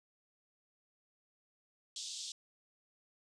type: band-pass noise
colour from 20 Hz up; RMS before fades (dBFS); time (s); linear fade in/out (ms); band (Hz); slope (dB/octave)
pink; -44; 1.96-2.32; 2; 3300 to 8100; 48
effects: none